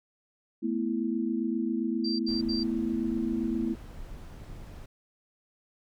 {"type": "chord", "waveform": "sine", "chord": "A suspended second", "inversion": "none", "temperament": "just", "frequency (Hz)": [220, 247.5, 330], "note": ["A3", "B3", "E4"], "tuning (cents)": [0, 4, 2], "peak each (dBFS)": -31, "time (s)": [0.62, 3.75], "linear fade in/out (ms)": 20}
{"type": "tone bursts", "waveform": "sine", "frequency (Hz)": 4701, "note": "D8", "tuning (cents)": 1, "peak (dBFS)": -32, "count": 3, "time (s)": [2.04, 2.636], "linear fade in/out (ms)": 10, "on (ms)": 150, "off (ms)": 73}
{"type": "noise", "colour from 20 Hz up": "brown", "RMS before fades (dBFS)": -43, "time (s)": [2.28, 4.86], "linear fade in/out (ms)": 5}
{"effects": []}